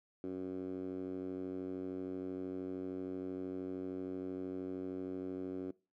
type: tone with band-pass filter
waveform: 10% pulse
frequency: 93 Hz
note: F#2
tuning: 9 cents sharp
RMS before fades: -41 dBFS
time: 0.24-5.71 s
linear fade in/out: 0 ms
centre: 320 Hz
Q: 3.2
effects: noise-tail reverb RT60 0.3 s tail -22 dB re dry